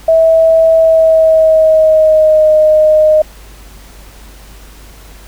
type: tone with pitch glide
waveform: sine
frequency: 650 to 618.1 Hz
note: E5 to D#5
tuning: -24 to -12 cents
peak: -4 dBFS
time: 0.08-3.22 s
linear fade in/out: 5 ms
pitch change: -88 cents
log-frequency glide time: 0.76-2.52 s
effects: added 50 Hz sine -34 dBFS peak until 5.27 s + pink hiss -39 dBFS RMS until 5.27 s